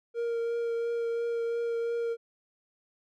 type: tone with vibrato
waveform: triangle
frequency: 466.2 Hz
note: A#4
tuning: in tune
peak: -26 dBFS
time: 0.14-2.17 s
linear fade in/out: 50 ms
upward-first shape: triangle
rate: 2.9 Hz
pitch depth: 14 cents each way
effects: none